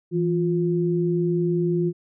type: tone pair together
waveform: sine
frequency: 166.3 / 352.4 Hz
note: E3 / F4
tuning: +16 / +16 cents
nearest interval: octave + minor second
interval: 1300 cents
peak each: -22 dBFS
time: 0.11-1.93 s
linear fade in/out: 50 ms
effects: none